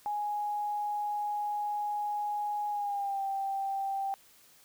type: tone with pitch glide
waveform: sine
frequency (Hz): 830.6 to 784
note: G#5 to G5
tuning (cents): 0 to 0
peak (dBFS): -30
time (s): 0.06-4.14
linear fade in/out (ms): 0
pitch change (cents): -100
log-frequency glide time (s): 2.7-3.22
effects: white hiss -60 dBFS RMS until 4.64 s